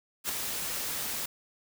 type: noise with ADSR envelope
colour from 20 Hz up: white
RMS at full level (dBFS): -29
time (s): 0.24-1.26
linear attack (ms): 51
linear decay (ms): 6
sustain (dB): -5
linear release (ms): 7
effects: none